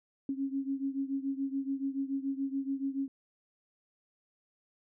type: beating tone pair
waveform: sine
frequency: 270.9 / 277.9 Hz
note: C#4 / C#4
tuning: -40 / +4 cents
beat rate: 7 Hz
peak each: -33 / -36 dBFS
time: 0.29-3.08 s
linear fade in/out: 2 ms
effects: none